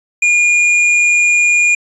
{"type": "tone with hard clipping", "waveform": "triangle", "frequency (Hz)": 2427, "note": "D#7", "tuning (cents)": -44, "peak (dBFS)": -10, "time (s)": [0.22, 1.75], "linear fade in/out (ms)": 5, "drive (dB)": 12, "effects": ["resampled to 24000 Hz"]}